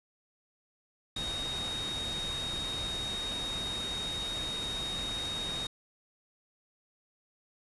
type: tone in noise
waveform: sine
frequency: 3738 Hz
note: A#7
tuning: 4 cents sharp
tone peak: -34 dBFS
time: 1.16-5.67 s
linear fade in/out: 5 ms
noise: pink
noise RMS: -40 dBFS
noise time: 1.16-5.67 s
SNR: +3 dB
effects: resampled to 24000 Hz